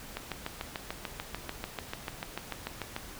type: click train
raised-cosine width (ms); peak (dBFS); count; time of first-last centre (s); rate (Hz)
0.3; -18; 20; 0.17-2.964; 6.8
effects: pink hiss -46 dBFS RMS until 3.19 s